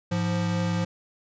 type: tone pair together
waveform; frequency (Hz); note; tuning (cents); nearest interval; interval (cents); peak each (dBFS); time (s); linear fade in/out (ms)
square; 105.4 / 174.32; G#2 / F3; +26 / -3; major sixth; 871; -29 / -26; 0.11-0.85; 10
effects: resampled to 16000 Hz